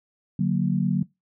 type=chord; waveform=sine; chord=D augmented; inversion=none; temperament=equal; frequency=146.83 / 185 / 233.1 Hz; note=D3 / F#3 / A#3; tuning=0 / 0 / 0 cents; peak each=-25 / -22 / -27 dBFS; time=0.39-1.03 s; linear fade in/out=5 ms; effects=noise-tail reverb RT60 0.2 s tail -22 dB re dry